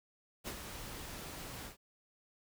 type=noise with ADSR envelope; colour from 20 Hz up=pink; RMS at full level=-40 dBFS; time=0.44-1.77 s; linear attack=36 ms; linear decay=55 ms; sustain=-6 dB; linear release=120 ms; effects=none